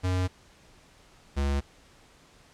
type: tone pair in turn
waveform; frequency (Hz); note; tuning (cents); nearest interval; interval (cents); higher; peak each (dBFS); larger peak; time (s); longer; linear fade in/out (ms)
square; 91.8 / 69.9; F#2 / C#2; -13 / +15; perfect fourth; 472; first; -25; neither; 0.03-0.28 / 1.36-1.61; neither; 20
effects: pink hiss -57 dBFS RMS until 2.53 s + low-pass 8000 Hz 12 dB/octave